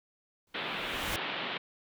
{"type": "noise with exponential growth", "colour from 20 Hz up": "pink", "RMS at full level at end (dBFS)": -33, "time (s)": [0.47, 1.16], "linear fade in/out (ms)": 2, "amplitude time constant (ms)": 150}
{"type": "band-pass noise", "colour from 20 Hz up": "white", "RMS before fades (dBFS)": -36, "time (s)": [0.54, 1.58], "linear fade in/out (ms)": 10, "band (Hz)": [140, 3600], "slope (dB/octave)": 48}
{"effects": []}